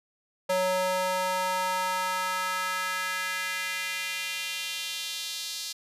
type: tone with high-pass filter sweep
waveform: square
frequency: 185 Hz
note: F#3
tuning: in tune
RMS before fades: -30 dBFS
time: 0.49-5.73 s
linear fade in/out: 10 ms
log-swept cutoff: 560 to 4400 Hz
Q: 2.1
effects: resampled to 32000 Hz